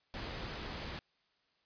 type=noise; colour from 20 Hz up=pink; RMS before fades=-42 dBFS; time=0.14-0.99 s; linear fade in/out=0 ms; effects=white hiss -75 dBFS RMS until 1.65 s + resampled to 11025 Hz